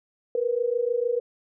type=tone pair together; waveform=sine; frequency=467.3 / 493.9 Hz; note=A#4 / B4; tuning=+4 / 0 cents; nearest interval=minor second; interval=96 cents; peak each=-25 dBFS; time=0.35-1.2 s; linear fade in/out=2 ms; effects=none